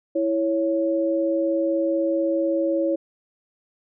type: tone pair together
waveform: sine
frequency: 329.6 / 554.4 Hz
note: E4 / C#5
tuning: 0 / 0 cents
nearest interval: major sixth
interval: 900 cents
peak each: -22 dBFS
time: 0.15-2.96 s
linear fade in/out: 10 ms
effects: none